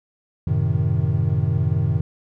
triangle chord, F# diminished seventh, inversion none, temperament equal, 92.5 / 110 / 130.81 / 155.56 Hz, F#2 / A2 / C3 / Eb3, 0 / 0 / 0 / 0 cents, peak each -21 dBFS, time 0.47-2.01 s, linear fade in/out 5 ms, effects none

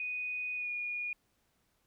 sine tone with pitch glide, 2485 to 2441 Hz, D#7 to D#7, -3 to -34 cents, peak -34 dBFS, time 0-1.13 s, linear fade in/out 2 ms, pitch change -31 cents, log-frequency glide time 0.56-0.7 s, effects pink hiss -75 dBFS RMS until 1.86 s

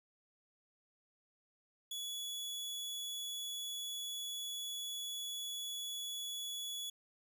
sawtooth tone, 3396 Hz, G#7, 38 cents sharp, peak -37 dBFS, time 1.91-6.9 s, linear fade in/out 5 ms, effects none

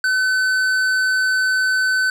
sine tone with tanh clipping, 1517 Hz, F#6, 43 cents sharp, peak -17 dBFS, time 0.04-2.1 s, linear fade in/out 2 ms, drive 12 dB, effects none

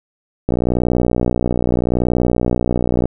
click train, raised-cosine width 2 ms, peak -3 dBFS, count 157, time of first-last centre 0.49-3.056 s, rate 60.8 Hz, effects none

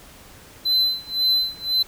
triangle tone with tremolo, 4047 Hz, B7, 42 cents sharp, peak -14 dBFS, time 0.65-1.83 s, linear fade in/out 10 ms, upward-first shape sine, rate 1.9 Hz, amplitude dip 95%, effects pink hiss -46 dBFS RMS until 1.87 s

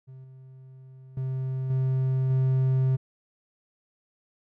triangle tone with level steps, 131.1 Hz, C3, 4 cents sharp, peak -40 / -43 / -25 / -20 / -18 dBFS, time 0.07-2.97 s, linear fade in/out 20 ms, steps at 0.24 / 1.17 / 1.7 / 2.3 s, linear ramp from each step 2 ms, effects none

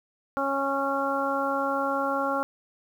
harmonic tone, 275.2 Hz, C#4, 12 cents flat, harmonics 1 / 2 / 3 / 4 / 5, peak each -32 / -29 / -31 / -31 / -30 dBFS, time 0.37-2.43 s, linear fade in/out 0 ms, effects 9-bit

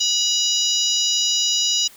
harmonic tone with a mistuned harmonic, 971 Hz, B5, 30 cents flat, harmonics 3 / 4 / 5 / 6 / 7, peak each -22 / -23 / -24 / -25 / -25 dBFS, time 0-1.88 s, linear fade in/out 10 ms, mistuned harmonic 5, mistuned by +35 cents, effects white hiss -47 dBFS RMS until 1.96 s

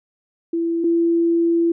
sine tone pair in turn, 334.5 / 336.6 Hz, E4 / E4, +25 / +36 cents, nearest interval unison, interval 11 cents, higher second, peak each -18 / -14 dBFS, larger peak second, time 0.53-0.84 / 0.84-1.72 s, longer second, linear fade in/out 5 ms, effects none

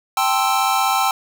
square chord, A minor seventh, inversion third, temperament equal, 784 / 880 / 1046.5 / 1318.5 Hz, G5 / A5 / C6 / E6, 0 / 0 / 0 / 0 cents, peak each -20 / -24 / -24 / -22 dBFS, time 0.17-1.11 s, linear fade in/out 2 ms, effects none

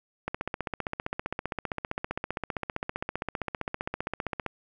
click train, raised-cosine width 0.5 ms, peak -15 dBFS, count 65, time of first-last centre 0.28-4.463 s, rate 15.3 Hz, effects none

